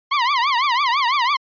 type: tone with vibrato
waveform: sawtooth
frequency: 1046.5 Hz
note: C6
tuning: in tune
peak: -12 dBFS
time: 0.11-1.37 s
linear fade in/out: 10 ms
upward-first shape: triangle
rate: 6 Hz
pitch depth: 240 cents each way
effects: resampled to 11025 Hz